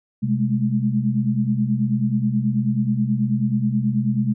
sine tone cluster, 128.8 / 205.8 / 215.1 Hz, C3 / G#3 / A3, -27 / -16 / -39 cents, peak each -22 dBFS, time 0.22-4.34 s, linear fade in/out 20 ms, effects none

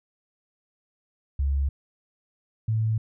sine tone pair in turn, 69.3 / 110.48 Hz, C#2 / A2, 0 / +8 cents, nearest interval minor sixth, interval 808 cents, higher second, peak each -21 dBFS, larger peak neither, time 1.39-1.69 / 2.68-2.98 s, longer neither, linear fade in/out 5 ms, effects none

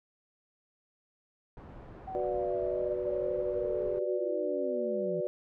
pink low-pass noise, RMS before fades -48 dBFS, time 1.57-3.99 s, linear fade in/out 2 ms, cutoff 990 Hz, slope 12 dB/octave
sine linear sweep, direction down, 767 to 161.1 Hz, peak -37 dBFS, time 2.07-5.21 s, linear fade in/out 10 ms
sine chord, B minor, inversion second, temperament equal, 370 / 493.9 / 587.3 Hz, F#4 / B4 / D5, 0 / 0 / 0 cents, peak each -34 / -35 / -33 dBFS, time 2.15-5.27 s, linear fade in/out 0 ms
effects none

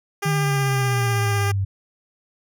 10% pulse tone with vibrato, 400.8 Hz, G4, 38 cents sharp, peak -15 dBFS, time 0.22-1.52 s, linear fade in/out 10 ms, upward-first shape sine, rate 16 Hz, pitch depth 10 cents each way
sine exponential sweep, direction down, 155.56 to 95.7 Hz, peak -19 dBFS, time 0.25-1.65 s, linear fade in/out 10 ms
effects none

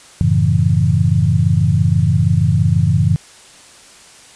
sine chord, F# minor seventh, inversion none, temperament equal, 92.5 / 110 / 138.59 / 164.81 Hz, F#2 / A2 / C#3 / E3, 0 / 0 / 0 / 0 cents, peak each -16 dBFS, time 0.21-3.16 s, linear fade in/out 0 ms, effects white hiss -42 dBFS RMS until 4.35 s + resampled to 22050 Hz

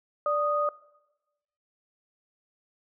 sine tone pair together, 587.3 / 1239.8 Hz, D5 / D#6, 0 / -7 cents, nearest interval octave + minor second, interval 1293 cents, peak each -26 dBFS, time 0.26-0.69 s, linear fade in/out 2 ms, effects noise-tail reverb RT60 1.0 s tail -20 dB re dry

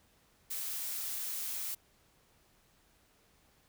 blue noise, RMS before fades -38 dBFS, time 0.5-1.75 s, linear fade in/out 10 ms, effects pink hiss -68 dBFS RMS until 3.68 s

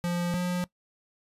square tone pair in turn, 174.61 / 178.59 Hz, F3 / F3, 0 / +39 cents, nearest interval unison, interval 39 cents, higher second, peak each -27 dBFS, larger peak neither, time 0.04-0.34 / 0.34-0.64 s, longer neither, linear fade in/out 0 ms, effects noise-tail reverb RT60 0.1 s tail -20 dB re dry + resampled to 32000 Hz

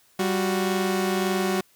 sawtooth tone pair together, 194.3 / 366.8 Hz, G3 / F#4, -15 / -15 cents, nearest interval major seventh, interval 1100 cents, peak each -21 dBFS, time 0.19-1.61 s, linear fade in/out 5 ms, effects white hiss -60 dBFS RMS until 1.75 s

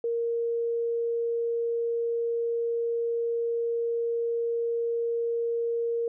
sine tone, 466.2 Hz, A#4, in tune, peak -25 dBFS, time 0.04-6.08 s, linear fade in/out 2 ms, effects none

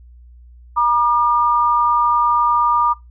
sine tone pair together, 955.6 / 1204 Hz, A#5 / D6, +43 / +43 cents, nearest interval major third, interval 400 cents, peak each -15 dBFS, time 0.76-2.94 s, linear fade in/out 20 ms, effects noise-tail reverb RT60 0.2 s tail -20 dB re dry + added 60 Hz sine -40 dBFS peak until 3.1 s

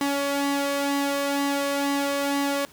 sawtooth tone with flanger, 281.3 Hz, C#4, 26 cents sharp, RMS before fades -25 dBFS, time 0.01-2.65 s, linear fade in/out 0 ms, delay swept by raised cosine 1 to 1.7 ms, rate 2.1 Hz, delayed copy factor +0.55, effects pink hiss -51 dBFS RMS until 2.72 s + high-pass 100 Hz 12 dB/octave

